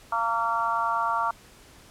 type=harmonic tone; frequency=229.5 Hz; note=A#3; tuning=27 cents flat; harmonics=3 / 4 / 5 / 6; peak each=-32 / -27 / -27 / -30 dBFS; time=0.12-1.31 s; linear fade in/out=5 ms; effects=pink hiss -52 dBFS RMS until 1.9 s + low-pass 12000 Hz 12 dB/octave